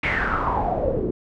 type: noise with low-pass filter sweep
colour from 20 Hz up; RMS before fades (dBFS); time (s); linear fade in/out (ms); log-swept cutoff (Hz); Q
pink; -23; 0.03-1.11; 5; 2300 to 350; 6.5
effects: none